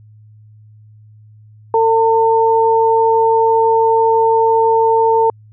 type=tone pair together; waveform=sine; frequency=451 / 903 Hz; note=A4 / A5; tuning=+43 / +45 cents; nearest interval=octave; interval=1202 cents; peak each=-12 dBFS; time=1.74-5.3 s; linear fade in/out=2 ms; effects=added 107 Hz sine -40 dBFS peak until 5.52 s